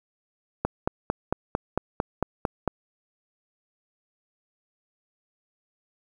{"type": "click train", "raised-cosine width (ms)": 1, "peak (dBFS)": -9, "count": 10, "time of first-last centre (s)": [0.65, 2.677], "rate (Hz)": 4.44, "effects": ["8-bit"]}